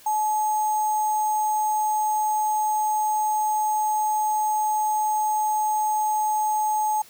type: tone with sample-and-hold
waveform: sine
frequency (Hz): 855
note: A5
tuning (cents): -50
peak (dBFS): -20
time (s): 0.06-7.02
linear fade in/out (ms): 5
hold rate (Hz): 7350
effects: white hiss -50 dBFS RMS until 7.09 s